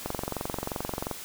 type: click train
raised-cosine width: 1 ms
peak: -16 dBFS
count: 25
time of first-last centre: 0.06-1.113 s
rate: 22.8 Hz
effects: white hiss -41 dBFS RMS until 1.24 s